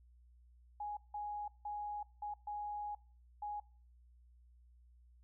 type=tone bursts at uneven times; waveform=sine; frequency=830.6 Hz; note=G#5; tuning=in tune; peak=-39 dBFS; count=6; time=0.8-0.97 / 1.14-1.48 / 1.65-2.03 / 2.22-2.34 / 2.47-2.95 / 3.42-3.6 s; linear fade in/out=5 ms; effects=noise-tail reverb RT60 0.4 s tail -22 dB re dry + added 60 Hz sine -61 dBFS peak until 5.23 s